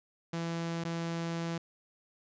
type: tone with dropouts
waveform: sawtooth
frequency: 167.3 Hz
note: E3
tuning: 26 cents sharp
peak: -29 dBFS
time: 0.33-1.58 s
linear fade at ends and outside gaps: 5 ms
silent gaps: 0.839-0.849 s
effects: resampled to 16000 Hz